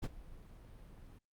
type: noise with ADSR envelope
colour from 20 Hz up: brown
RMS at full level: -33 dBFS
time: 0.02-1.19 s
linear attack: 23 ms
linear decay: 33 ms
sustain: -20 dB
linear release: 13 ms
effects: Opus 48 kbps